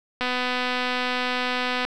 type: click train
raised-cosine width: 0.3 ms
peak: -10 dBFS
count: 411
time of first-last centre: 0.21-1.85 s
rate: 250 Hz
effects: none